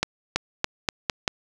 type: accelerating click train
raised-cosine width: 0.2 ms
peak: -4 dBFS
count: 6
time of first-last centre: 0.03-1.278 s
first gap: 330 ms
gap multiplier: 0.86
effects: none